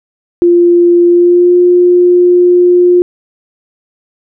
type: tone with pitch glide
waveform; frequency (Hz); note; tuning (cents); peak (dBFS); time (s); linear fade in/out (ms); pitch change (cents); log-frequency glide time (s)
sine; 347.5 to 355.4; F4 to F4; -9 to +30; -3; 0.42-3.02; 0; +39; 1.06-1.56
effects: none